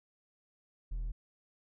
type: tone with hard clipping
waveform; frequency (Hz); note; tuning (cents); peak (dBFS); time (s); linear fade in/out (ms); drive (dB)
sine; 40.49; E1; -30; -35; 0.91-1.12; 10; 3
effects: none